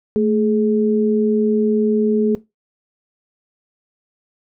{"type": "tone pair together", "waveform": "sine", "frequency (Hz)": [219.9, 421.6], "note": ["A3", "G#4"], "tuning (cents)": [-1, 26], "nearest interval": "major seventh", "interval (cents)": 1127, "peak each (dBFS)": -16, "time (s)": [0.16, 2.35], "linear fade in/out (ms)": 0, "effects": ["noise-tail reverb RT60 0.2 s tail -18 dB re dry"]}